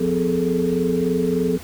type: tone cluster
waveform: sine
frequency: 176.8 / 253.6 / 419.2 / 442.5 Hz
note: F3 / B3 / G#4 / A4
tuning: +22 / +46 / +16 / +10 cents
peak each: -23 dBFS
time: 0-1.58 s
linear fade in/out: 10 ms
effects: added 82 Hz sine -41 dBFS peak until 1.63 s + pink hiss -40 dBFS RMS until 1.63 s